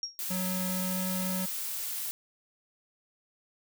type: tone with exponential decay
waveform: sine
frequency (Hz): 5588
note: F8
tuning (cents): 0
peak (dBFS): -28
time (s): 0.03-0.19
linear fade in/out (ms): 1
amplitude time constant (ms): 34
type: noise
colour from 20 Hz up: blue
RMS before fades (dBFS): -35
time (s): 0.19-2.11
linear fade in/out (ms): 0
type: tone with pitch glide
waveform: square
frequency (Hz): 185 to 186.07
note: F#3 to F#3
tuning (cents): 0 to +10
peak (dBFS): -32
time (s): 0.3-1.46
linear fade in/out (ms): 10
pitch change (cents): +10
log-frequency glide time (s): 0.75-1.09
effects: none